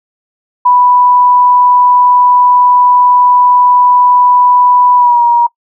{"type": "tone with pitch glide", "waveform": "sine", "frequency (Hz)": [987.8, 949.8], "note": ["B5", "A#5"], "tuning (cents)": [0, 32], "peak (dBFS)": -4, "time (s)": [0.65, 5.47], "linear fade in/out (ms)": 10, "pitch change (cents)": -68, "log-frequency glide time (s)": [4.96, 5.23], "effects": ["noise-tail reverb RT60 0.1 s tail -23 dB re dry"]}